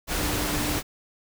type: tone in noise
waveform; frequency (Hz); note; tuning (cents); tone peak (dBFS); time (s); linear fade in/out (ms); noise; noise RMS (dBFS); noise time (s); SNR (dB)
sine; 298; D4; +25; -32; 0.15-0.81; 50; pink; -27; 0.07-0.83; -8
effects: none